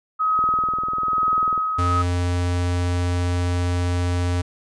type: tone with tremolo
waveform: sine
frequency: 1269 Hz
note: D#6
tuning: 34 cents sharp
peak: -16 dBFS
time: 0.19-2.03 s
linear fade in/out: 20 ms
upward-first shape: sine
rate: 1.1 Hz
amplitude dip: 45%
type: click train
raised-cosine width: 2 ms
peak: -22 dBFS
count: 25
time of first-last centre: 0.39-1.578 s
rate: 20.2 Hz
type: tone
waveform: square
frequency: 88.5 Hz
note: F2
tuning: 23 cents sharp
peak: -20 dBFS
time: 1.78-4.42 s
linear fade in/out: 10 ms
effects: resampled to 22050 Hz